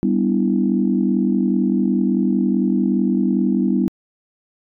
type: chord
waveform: sine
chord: E minor seventh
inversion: first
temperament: equal with one note detuned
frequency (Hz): 196 / 246.9 / 291.8 / 329.6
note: G3 / B3 / D4 / E4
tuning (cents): 0 / 0 / -11 / 0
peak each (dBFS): -18 / -19 / -24 / -22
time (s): 0.03-3.88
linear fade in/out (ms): 0
effects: tanh soft clip ceiling -4 dBFS